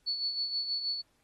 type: tone with tremolo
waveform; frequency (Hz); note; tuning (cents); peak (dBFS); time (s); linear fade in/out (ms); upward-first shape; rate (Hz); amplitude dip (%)
sine; 4435; C#8; 0; -28; 0.06-1.02; 20; sine; 6.3; 55
effects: pink hiss -72 dBFS RMS until 1.23 s + AAC 32 kbps